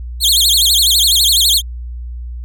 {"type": "tone with vibrato", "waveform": "sawtooth", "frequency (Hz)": 3729, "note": "A#7", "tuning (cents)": 0, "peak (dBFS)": -6, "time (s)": [0.2, 1.62], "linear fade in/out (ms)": 50, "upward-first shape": "sine", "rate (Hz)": 12, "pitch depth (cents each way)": 290, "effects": ["added 60 Hz sine -23 dBFS peak until 2.44 s"]}